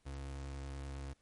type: tone with vibrato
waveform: 35% pulse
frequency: 68.8 Hz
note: C#2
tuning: 12 cents flat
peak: -40 dBFS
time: 0.05-1.14 s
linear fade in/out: 20 ms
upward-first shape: sine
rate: 10 Hz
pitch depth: 11 cents each way
effects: pink hiss -75 dBFS RMS until 1.21 s + MP3 48 kbps